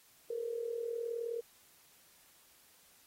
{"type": "tone with amplitude modulation", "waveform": "sine", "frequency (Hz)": 466.2, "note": "A#4", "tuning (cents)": 0, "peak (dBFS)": -32, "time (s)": [0.3, 1.41], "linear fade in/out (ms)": 5, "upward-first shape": "sine", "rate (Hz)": 39.6, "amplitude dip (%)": 70, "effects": ["white hiss -64 dBFS RMS until 3.06 s", "AAC 48 kbps"]}